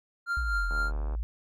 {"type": "tone with tremolo", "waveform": "triangle", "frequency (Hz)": 1393, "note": "F6", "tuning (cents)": -5, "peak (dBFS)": -24, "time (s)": [0.26, 0.92], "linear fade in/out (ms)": 50, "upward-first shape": "triangle", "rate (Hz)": 4.1, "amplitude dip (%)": 60}
{"type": "exponential two-way sweep", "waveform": "sine", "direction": "down then up", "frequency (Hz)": [63.8, 42.26, 56.5], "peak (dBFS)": -28, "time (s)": [0.37, 1.23], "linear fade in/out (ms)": 0, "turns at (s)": 0.68}
{"type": "click train", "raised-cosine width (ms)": 1, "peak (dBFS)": -29, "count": 34, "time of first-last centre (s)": [0.71, 1.15], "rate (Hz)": 75}
{"effects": []}